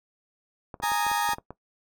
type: clicks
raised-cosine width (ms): 1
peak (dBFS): -24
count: 10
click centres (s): 0.742 / 0.801 / 0.835 / 0.918 / 1.066 / 1.115 / 1.29 / 1.334 / 1.384 / 1.506
type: chord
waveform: 35% pulse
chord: Ab suspended second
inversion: none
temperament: equal with one note detuned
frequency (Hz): 830.6 / 927.5 / 1244.5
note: Ab5 / Bb5 / Eb6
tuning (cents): 0 / -9 / 0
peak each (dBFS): -26 / -26 / -30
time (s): 0.82-1.35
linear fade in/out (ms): 20
effects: noise-tail reverb RT60 0.1 s tail -17 dB re dry